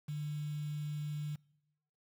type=tone with quantisation; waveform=sine; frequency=148.9 Hz; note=D3; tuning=24 cents sharp; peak=-36 dBFS; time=0.08-1.36 s; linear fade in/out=10 ms; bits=9; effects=noise-tail reverb RT60 0.9 s tail -24 dB re dry